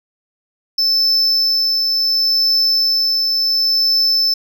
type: tone with tremolo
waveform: triangle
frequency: 5274 Hz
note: E8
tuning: in tune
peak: -10 dBFS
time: 0.78-4.34 s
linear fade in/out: 5 ms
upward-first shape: triangle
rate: 0.7 Hz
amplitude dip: 30%
effects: none